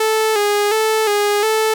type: tone with vibrato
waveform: sawtooth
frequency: 424.8 Hz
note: G#4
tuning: 39 cents sharp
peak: -10 dBFS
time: 0-1.74 s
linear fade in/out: 5 ms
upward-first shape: square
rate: 1.4 Hz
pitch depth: 53 cents each way
effects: none